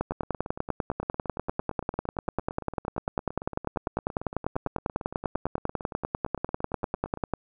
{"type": "two click trains", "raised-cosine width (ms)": 1, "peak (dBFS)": [-12, -22], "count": [75, 63], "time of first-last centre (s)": [[0.01, 7.337], [0.12, 7.173]], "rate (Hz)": [10.1, 8.79], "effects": []}